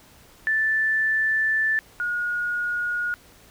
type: tone pair in turn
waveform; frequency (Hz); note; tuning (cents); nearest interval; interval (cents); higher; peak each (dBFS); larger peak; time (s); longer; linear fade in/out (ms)
sine; 1760 / 1441; A6 / F#6; 0 / -46; minor third; 346; first; -19 / -23; first; 0.47-1.79 / 2-3.14; first; 0
effects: pink hiss -52 dBFS RMS until 3.5 s